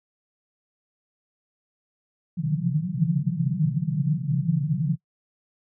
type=band-pass noise; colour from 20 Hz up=white; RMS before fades=-24 dBFS; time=2.37-4.96 s; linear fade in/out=20 ms; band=130 to 180 Hz; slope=96 dB/octave; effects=noise-tail reverb RT60 0.1 s tail -22 dB re dry